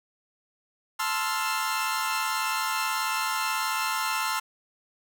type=chord; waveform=sawtooth; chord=F major seventh; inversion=first; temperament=equal; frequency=880 / 1046.5 / 1318.5 / 1396.9 Hz; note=A5 / C6 / E6 / F6; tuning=0 / 0 / 0 / 0 cents; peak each=-28 / -27 / -28 / -29 dBFS; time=0.99-4.4 s; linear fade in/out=10 ms; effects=none